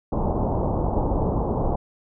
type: low-pass noise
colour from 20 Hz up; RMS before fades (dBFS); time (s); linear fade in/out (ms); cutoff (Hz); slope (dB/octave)
pink; -23; 0.12-1.76; 5; 970; 48
effects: none